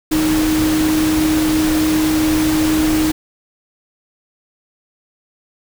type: tone in noise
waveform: sine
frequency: 311.6 Hz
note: D#4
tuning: 3 cents sharp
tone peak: -13 dBFS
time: 0.11-3.12 s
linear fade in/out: 10 ms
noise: pink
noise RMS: -22 dBFS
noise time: 0.11-3.12 s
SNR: +6 dB
effects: none